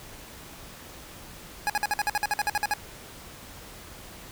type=tone bursts; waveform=25% pulse; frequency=830.6 Hz; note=G#5; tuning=in tune; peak=-19 dBFS; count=14; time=1.67-2.737 s; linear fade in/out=0 ms; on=27 ms; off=53 ms; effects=pink hiss -45 dBFS RMS until 4.31 s